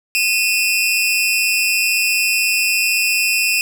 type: tone pair together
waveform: sawtooth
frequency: 2489 / 2681 Hz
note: D#7 / E7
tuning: 0 / +29 cents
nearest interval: minor second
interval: 129 cents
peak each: -14 dBFS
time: 0.15-3.61 s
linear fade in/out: 0 ms
effects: none